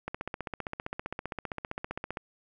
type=click train; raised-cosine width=0.5 ms; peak=-19 dBFS; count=33; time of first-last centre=0.08-2.172 s; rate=15.3 Hz; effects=none